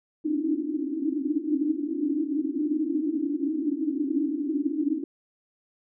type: band-pass noise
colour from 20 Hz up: pink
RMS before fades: -27 dBFS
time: 0.24-5.04 s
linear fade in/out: 5 ms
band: 280 to 320 Hz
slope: 96 dB/octave
effects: none